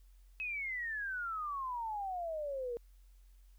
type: exponential sweep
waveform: sine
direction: down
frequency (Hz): 2583 to 464.6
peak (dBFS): -36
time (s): 0.4-2.77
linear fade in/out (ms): 0
effects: added 45 Hz sine -57 dBFS peak until 3.58 s + white hiss -75 dBFS RMS until 3.58 s